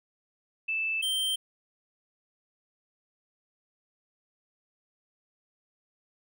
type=tone pair in turn; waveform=sine / square; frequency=2637 / 3136 Hz; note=E7 / G7; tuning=0 / 0 cents; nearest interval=minor third; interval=300 cents; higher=second; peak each=-27 dBFS; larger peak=neither; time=0.68-1.02 / 1.02-1.36 s; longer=neither; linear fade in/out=10 ms; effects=none